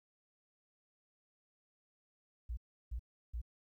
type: tone bursts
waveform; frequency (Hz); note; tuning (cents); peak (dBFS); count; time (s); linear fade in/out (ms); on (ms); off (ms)
sine; 58.5; A#1; +7; -37; 3; 2.49-3.416; 10; 82; 340
effects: 13-bit